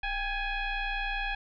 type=tone with frequency modulation; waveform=sine; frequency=855 Hz; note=A5; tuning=50 cents flat; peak=-29 dBFS; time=0.03-1.35 s; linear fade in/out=5 ms; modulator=825 Hz; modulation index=2.6; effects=none